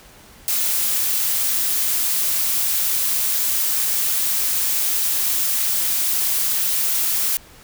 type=noise; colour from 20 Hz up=blue; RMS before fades=-20 dBFS; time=0.48-7.37 s; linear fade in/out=0 ms; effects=pink hiss -46 dBFS RMS until 7.63 s